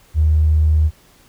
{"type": "tone with tanh clipping", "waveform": "triangle", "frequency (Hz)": 77.5, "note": "D#2", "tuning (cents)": -6, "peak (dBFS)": -10, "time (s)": [0.14, 0.91], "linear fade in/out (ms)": 50, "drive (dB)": 2, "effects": ["pink hiss -51 dBFS RMS until 1.28 s"]}